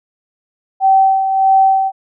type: tone with tremolo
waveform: sine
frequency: 771 Hz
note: G5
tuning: 29 cents flat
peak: -6 dBFS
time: 0.8-1.92 s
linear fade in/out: 50 ms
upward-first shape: sine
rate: 1.6 Hz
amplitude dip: 55%
effects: none